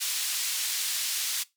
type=band-pass noise; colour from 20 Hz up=pink; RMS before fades=-30 dBFS; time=0-1.44 s; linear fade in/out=20 ms; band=3400 to 14000 Hz; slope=12 dB/octave; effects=noise-tail reverb RT60 0.2 s tail -20 dB re dry